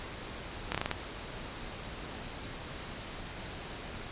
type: slowing click train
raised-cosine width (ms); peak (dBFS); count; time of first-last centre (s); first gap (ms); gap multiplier
0.3; -14; 6; 0.72-0.913; 26; 1.2
effects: pink hiss -42 dBFS RMS until 4.11 s + resampled to 8000 Hz